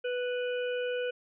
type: harmonic tone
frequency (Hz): 493.9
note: B4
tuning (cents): 0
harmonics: 1 / 3 / 5 / 6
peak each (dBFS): -30 / -39 / -44 / -44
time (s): 0.04-1.11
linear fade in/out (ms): 10
effects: none